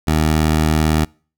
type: tone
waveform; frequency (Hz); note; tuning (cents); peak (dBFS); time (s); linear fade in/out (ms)
15% pulse; 77.9; D#2; +3; -7; 0.07-1.05; 10
effects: noise-tail reverb RT60 0.4 s tail -26 dB re dry